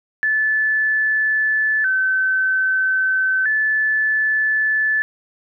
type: tone with vibrato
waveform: sine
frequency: 1632 Hz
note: G#6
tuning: 31 cents flat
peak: -15 dBFS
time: 0.23-5.02 s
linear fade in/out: 0 ms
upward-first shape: square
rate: 0.31 Hz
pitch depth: 110 cents each way
effects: none